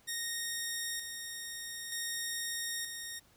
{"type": "tone with tremolo", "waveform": "10% pulse", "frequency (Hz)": 1858, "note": "A#6", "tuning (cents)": -6, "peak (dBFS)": -26, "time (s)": [0.07, 3.2], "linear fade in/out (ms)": 20, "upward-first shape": "square", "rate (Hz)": 0.54, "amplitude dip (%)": 45, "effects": ["pink hiss -65 dBFS RMS until 3.36 s"]}